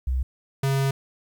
sine / square tone pair in turn, 64.3 / 136.25 Hz, C2 / C#3, -30 / -29 cents, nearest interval octave + minor second, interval 1301 cents, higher second, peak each -21 dBFS, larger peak neither, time 0.07-0.23 / 0.63-0.91 s, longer second, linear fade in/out 5 ms, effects 10-bit

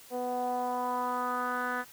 10% pulse tone with low-pass filter sweep, 248.1 Hz, B3, 8 cents sharp, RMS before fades -32 dBFS, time 0.1-1.85 s, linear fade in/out 50 ms, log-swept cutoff 600 to 1700 Hz, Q 3.6, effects white hiss -53 dBFS RMS until 1.92 s

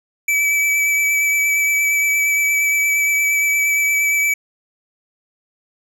square tone with vibrato, 2301 Hz, D7, 36 cents flat, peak -15 dBFS, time 0.28-4.34 s, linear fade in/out 5 ms, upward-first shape sine, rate 8.6 Hz, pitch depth 16 cents each way, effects none

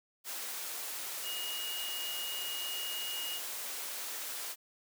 sine tone in noise, 2871 Hz, F7, 47 cents sharp, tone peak -38 dBFS, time 1.22-3.41 s, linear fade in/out 50 ms, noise white, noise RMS -40 dBFS, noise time 0.24-4.56 s, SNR -1 dB, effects high-pass 400 Hz 12 dB/octave

